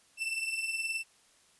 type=beating tone pair; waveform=40% pulse; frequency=2667 / 2686 Hz; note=E7 / E7; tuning=+20 / +32 cents; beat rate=19 Hz; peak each=-32 / -37 dBFS; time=0.17-1.04 s; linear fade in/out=50 ms; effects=white hiss -64 dBFS RMS until 1.59 s + resampled to 24000 Hz